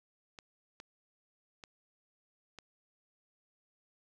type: clicks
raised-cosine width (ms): 0.2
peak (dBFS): -30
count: 4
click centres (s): 0.388 / 0.801 / 1.638 / 2.587
effects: none